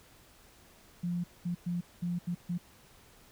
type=tone bursts at uneven times; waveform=sine; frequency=174.7 Hz; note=F3; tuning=1 cent sharp; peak=-30 dBFS; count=6; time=1.03-1.24 / 1.45-1.55 / 1.66-1.81 / 2.02-2.19 / 2.27-2.35 / 2.49-2.58 s; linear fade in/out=10 ms; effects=pink hiss -59 dBFS RMS until 3.31 s